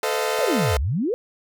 sawtooth chord, F dominant seventh, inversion first, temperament equal with one note detuned, 440 / 512.5 / 622.3 / 698.5 Hz, A4 / C5 / Eb5 / F5, 0 / -36 / 0 / 0 cents, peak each -21 / -23 / -24 / -26 dBFS, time 0.03-0.77 s, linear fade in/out 2 ms
sine exponential two-way sweep, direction down then up, 698.5 to 59.3 to 520 Hz, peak -20 dBFS, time 0.39-1.14 s, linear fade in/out 0 ms, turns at 0.79 s
effects none

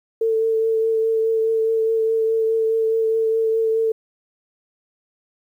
sine tone with vibrato, 446.7 Hz, A4, 26 cents sharp, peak -16 dBFS, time 0.21-3.92 s, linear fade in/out 5 ms, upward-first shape triangle, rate 4.8 Hz, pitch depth 18 cents each way, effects 9-bit

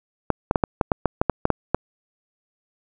clicks, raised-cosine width 1 ms, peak -3 dBFS, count 12, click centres 0.303 / 0.511 / 0.558 / 0.638 / 0.812 / 0.918 / 1.057 / 1.215 / 1.297 / 1.454 / 1.503 / 1.746 s, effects none

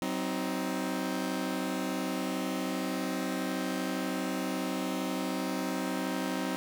sawtooth chord, C diminished, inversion second, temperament just, 188.37 / 261.6 / 314 Hz, Gb3 / C4 / Eb4, +31 / 0 / +16 cents, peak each -32 / -30 / -32 dBFS, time 0.02-6.56 s, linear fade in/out 0 ms, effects none

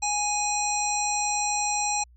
harmonic tone, 830.6 Hz, G#5, in tune, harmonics 1 / 3 / 5 / 7 / 9, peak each -27 / -33 / -36 / -31 / -29 dBFS, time 0.02-2.04 s, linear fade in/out 10 ms, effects added 60 Hz sine -51 dBFS peak until 2.16 s

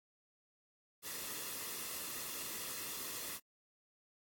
white noise with comb filter, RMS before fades -43 dBFS, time 1.02-3.4 s, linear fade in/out 50 ms, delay 1.3 ms, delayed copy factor -0.5, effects AAC 64 kbps

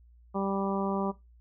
harmonic tone, 196 Hz, G3, in tune, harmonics 1 / 2 / 3 / 4 / 5 / 6, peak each -31 / -34 / -36 / -37 / -38 / -39 dBFS, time 0.34-1.12 s, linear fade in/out 20 ms, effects noise-tail reverb RT60 0.2 s tail -17 dB re dry + added 59 Hz sine -54 dBFS peak until 1.4 s

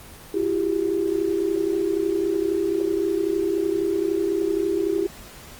sine tone cluster, 334.2 / 367.3 / 398 Hz, E4 / F#4 / G4, +24 / -13 / +26 cents, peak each -24 / -28 / -23 dBFS, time 0.34-5.07 s, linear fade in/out 5 ms, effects pink hiss -43 dBFS RMS until 5.59 s + Opus 24 kbps

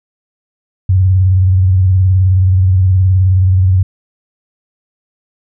sine tone with vibrato, 93.3 Hz, F#2, 15 cents sharp, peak -6 dBFS, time 0.89-3.83 s, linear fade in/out 5 ms, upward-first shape sine, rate 19 Hz, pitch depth 69 cents each way, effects none

